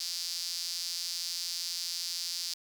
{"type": "tone with high-pass filter", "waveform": "sawtooth", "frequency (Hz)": 172.6, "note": "F3", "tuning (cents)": -20, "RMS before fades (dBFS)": -36, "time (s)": [0, 2.54], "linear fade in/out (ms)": 5, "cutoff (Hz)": 4800, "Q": 4.4, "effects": []}